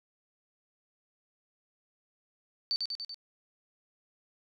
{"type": "tone with echo", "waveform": "sine", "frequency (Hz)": 4560, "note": "C#8", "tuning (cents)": 48, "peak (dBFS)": -27, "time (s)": [2.71, 2.76], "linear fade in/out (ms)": 0, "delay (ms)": 96, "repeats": 4, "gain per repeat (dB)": -3, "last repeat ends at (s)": 3.144, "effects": []}